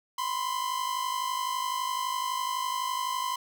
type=tone pair together; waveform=45% pulse; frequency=994.6 / 1046.5 Hz; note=B5 / C6; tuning=+12 / 0 cents; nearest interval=minor second; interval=88 cents; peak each=-32 / -31 dBFS; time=0.18-3.36 s; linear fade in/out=5 ms; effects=none